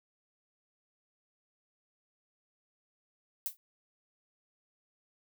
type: noise with exponential decay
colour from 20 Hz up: violet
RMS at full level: -31 dBFS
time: 3.46-3.57 s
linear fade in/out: 0 ms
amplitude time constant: 23 ms
effects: none